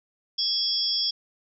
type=tone cluster; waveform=sine; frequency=3344 / 4817 / 5360 Hz; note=G#7 / D8 / E8; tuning=+11 / +43 / +28 cents; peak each=-28 / -28 / -26 dBFS; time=0.38-1.11 s; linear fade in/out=10 ms; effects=none